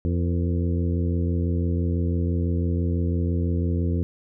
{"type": "harmonic tone with a mistuned harmonic", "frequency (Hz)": 86, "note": "F2", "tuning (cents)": -26, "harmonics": [1, 2, 3, 4, 5, 6], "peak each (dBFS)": [-22, -28, -30, -33, -36, -41], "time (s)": [0.05, 4.03], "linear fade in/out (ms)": 0, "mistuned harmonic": 5, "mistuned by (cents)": 64, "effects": []}